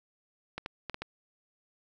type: clicks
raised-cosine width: 0.3 ms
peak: -20 dBFS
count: 5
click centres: 0.58 / 0.661 / 0.897 / 0.944 / 1.02 s
effects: none